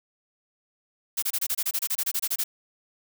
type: noise bursts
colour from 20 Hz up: blue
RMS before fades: -26 dBFS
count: 16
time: 1.17-2.44 s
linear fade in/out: 10 ms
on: 55 ms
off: 26 ms
effects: none